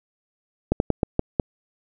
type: slowing click train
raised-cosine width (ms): 2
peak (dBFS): -5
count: 6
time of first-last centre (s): 0.72-1.398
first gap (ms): 81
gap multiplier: 1.26
effects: none